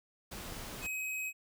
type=noise; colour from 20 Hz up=pink; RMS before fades=-44 dBFS; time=0.31-0.87 s; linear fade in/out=10 ms
type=clicks; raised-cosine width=2 ms; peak=-35 dBFS; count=2; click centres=0.523 / 0.569 s
type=tone; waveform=square; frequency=2536 Hz; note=D#7; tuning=32 cents sharp; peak=-36 dBFS; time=0.81-1.33 s; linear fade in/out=50 ms
effects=none